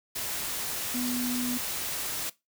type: tone in noise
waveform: sine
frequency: 246.9 Hz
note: B3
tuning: in tune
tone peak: -29 dBFS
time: 0.94-1.58 s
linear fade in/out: 10 ms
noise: white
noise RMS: -33 dBFS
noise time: 0.15-2.3 s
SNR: +1 dB
effects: noise-tail reverb RT60 0.2 s tail -19 dB re dry